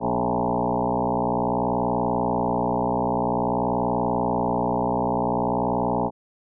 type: tone with frequency modulation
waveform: sine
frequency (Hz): 540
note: C#5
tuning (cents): -45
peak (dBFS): -20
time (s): 0-6.11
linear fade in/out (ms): 50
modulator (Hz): 60.5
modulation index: 6.6
effects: none